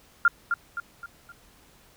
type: tone with echo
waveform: sine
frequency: 1396.9 Hz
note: F6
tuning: in tune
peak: -14 dBFS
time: 0.25-0.28 s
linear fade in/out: 2 ms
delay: 260 ms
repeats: 4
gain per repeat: -7 dB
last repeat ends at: 1.32 s
effects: pink hiss -57 dBFS RMS until 1.96 s